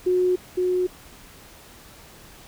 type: tone with echo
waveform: sine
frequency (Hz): 364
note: F#4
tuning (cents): -28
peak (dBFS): -17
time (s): 0.06-0.36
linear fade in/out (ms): 10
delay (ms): 510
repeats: 1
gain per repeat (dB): -2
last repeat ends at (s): 0.87
effects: pink hiss -47 dBFS RMS until 2.47 s